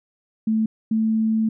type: tone pair in turn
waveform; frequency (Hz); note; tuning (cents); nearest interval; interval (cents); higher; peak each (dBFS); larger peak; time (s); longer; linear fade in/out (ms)
sine; 220 / 220.8; A3 / A3; 0 / +6; unison; 6; second; -17 / -17; neither; 0.47-0.66 / 0.91-1.49; second; 5
effects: none